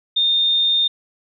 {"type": "tone", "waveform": "sine", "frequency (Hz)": 3642, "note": "A#7", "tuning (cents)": -41, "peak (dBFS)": -14, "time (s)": [0.16, 0.88], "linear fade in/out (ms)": 10, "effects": []}